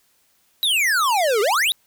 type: exponential two-way sweep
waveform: square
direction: down then up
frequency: 3970 to 392 to 3970 Hz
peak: -17 dBFS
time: 0.63-1.72 s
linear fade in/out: 0 ms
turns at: 1.41 s
effects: white hiss -62 dBFS RMS until 1.86 s